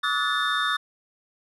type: tone cluster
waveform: triangle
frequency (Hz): 1141 / 1276 / 1456 / 1743 / 3634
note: C#6 / D#6 / F#6 / A6 / A#7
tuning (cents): +50 / +43 / -28 / -17 / -45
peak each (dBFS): -27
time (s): 0.03-0.77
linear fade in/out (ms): 10
effects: resampled to 32000 Hz